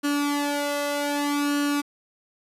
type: tone with flanger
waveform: sawtooth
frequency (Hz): 288.6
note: D4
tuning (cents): -30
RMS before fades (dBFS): -25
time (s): 0.03-1.82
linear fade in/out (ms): 20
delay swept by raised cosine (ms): 0.69 to 1.53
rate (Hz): 0.64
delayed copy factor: +0.8
effects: resampled to 32000 Hz + 8-bit